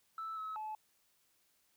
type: tone with pitch steps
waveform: sine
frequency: 1317 / 1289 / 863 Hz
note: E6 / E6 / A5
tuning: -2 / -39 / -34 cents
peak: -38 dBFS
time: 0.18-0.75 s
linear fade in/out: 2 ms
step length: 190 ms
effects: tanh soft clip ceiling -36 dBFS + white hiss -74 dBFS RMS until 1.76 s